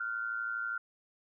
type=tone pair together; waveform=sine; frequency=1396.9 / 1509.3 Hz; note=F6 / F#6; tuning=0 / +34 cents; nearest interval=minor second; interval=134 cents; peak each=-34 / -39 dBFS; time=0-0.78 s; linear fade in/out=5 ms; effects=none